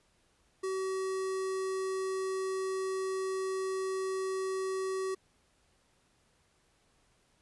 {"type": "tone with notch filter", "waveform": "square", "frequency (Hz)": 380, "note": "F#4", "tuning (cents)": 46, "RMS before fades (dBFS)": -34, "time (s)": [0.63, 5.15], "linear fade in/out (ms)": 10, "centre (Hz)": 3000, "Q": 1.3, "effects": ["pink hiss -70 dBFS RMS until 7.41 s", "resampled to 24000 Hz"]}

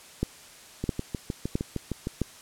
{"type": "two click trains", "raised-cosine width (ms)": 3, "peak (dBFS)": [-12, -16], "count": [4, 9], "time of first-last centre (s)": [[0.23, 2.217], [0.84, 2.071]], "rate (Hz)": [1.51, 6.5], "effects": ["white hiss -49 dBFS RMS until 2.41 s", "low-pass 10000 Hz 12 dB/octave"]}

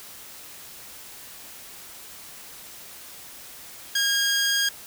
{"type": "tone", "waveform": "15% pulse", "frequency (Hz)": 1626, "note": "G#6", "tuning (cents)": -37, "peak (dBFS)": -14, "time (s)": [3.95, 4.69], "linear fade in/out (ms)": 5, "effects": ["white hiss -43 dBFS RMS until 4.86 s"]}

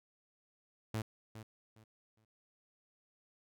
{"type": "tone with echo", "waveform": "sawtooth", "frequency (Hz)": 110, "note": "A2", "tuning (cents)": 0, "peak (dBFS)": -31, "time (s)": [0.94, 1.02], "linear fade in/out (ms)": 5, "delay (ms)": 410, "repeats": 3, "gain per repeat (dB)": -12, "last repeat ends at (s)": 2.25, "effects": []}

